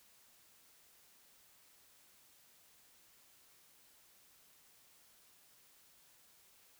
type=silence; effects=white hiss -66 dBFS RMS until 6.79 s